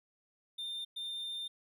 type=tone bursts at uneven times; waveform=triangle; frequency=3607 Hz; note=A7; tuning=42 cents sharp; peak=-36 dBFS; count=2; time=0.58-0.85 / 0.96-1.48 s; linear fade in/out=10 ms; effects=none